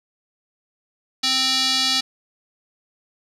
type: tone with band-pass filter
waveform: square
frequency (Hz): 261.6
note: C4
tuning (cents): 0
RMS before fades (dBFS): -20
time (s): 1.23-2.01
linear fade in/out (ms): 10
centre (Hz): 4300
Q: 3.2
effects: none